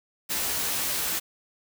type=noise with comb filter; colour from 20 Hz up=white; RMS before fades=-28 dBFS; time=0.29-1.2 s; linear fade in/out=20 ms; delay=15 ms; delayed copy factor=+0.55; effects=none